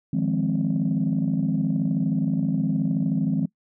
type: chord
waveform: sine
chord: F minor seventh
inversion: third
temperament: equal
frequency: 155.56 / 174.61 / 207.7 / 261.6 Hz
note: Eb3 / F3 / Ab3 / C4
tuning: 0 / 0 / 0 / 0 cents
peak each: -25 dBFS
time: 0.13-3.46 s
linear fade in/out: 5 ms
effects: noise-tail reverb RT60 0.1 s tail -22 dB re dry + tanh soft clip ceiling -14 dBFS